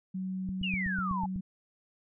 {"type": "tone", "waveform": "sine", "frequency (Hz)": 187.5, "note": "F#3", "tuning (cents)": 23, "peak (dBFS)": -32, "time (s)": [0.14, 1.41], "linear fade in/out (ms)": 10}
{"type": "click train", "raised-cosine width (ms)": 5, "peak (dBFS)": -26, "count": 8, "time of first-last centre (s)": [0.49, 1.361], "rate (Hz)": 8.04}
{"type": "exponential sweep", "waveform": "sine", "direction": "down", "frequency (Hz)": [2944, 830.6], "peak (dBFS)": -31, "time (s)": [0.63, 1.26], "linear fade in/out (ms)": 5}
{"effects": []}